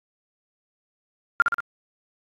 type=tone with echo; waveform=sine; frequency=1396.9 Hz; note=F6; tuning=in tune; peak=-12 dBFS; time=1.4-1.42 s; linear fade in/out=0 ms; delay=61 ms; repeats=3; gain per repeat=-4 dB; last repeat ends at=1.603 s; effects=AAC 32 kbps